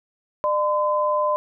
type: tone pair together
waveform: sine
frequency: 601.3 / 1020 Hz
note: D5 / C6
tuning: +41 / -44 cents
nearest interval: major sixth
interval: 915 cents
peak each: -21 dBFS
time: 0.44-1.36 s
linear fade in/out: 0 ms
effects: none